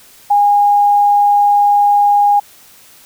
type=tone; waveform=sine; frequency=818 Hz; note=G#5; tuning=26 cents flat; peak=-7 dBFS; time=0.3-2.4 s; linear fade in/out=10 ms; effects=white hiss -43 dBFS RMS until 3.05 s